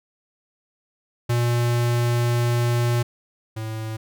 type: tone pair in turn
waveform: square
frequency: 119.7 / 110.36 Hz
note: A#2 / A2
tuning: +46 / +6 cents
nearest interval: minor second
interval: 140 cents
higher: first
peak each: -19 / -28 dBFS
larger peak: first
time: 1.29-3.03 / 3.56-3.97 s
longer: first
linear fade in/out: 10 ms
effects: none